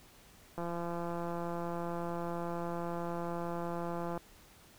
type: click train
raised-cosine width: 1 ms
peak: -25 dBFS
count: 616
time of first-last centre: 0.58-4.176 s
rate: 171 Hz
effects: pink hiss -59 dBFS RMS until 4.78 s